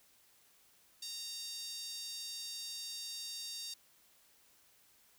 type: tone with high-pass filter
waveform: 5% pulse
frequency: 926 Hz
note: A#5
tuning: 12 cents flat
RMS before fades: -44 dBFS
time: 1.02-3.74 s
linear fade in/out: 5 ms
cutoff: 4200 Hz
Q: 3.7
effects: white hiss -67 dBFS RMS until 5.18 s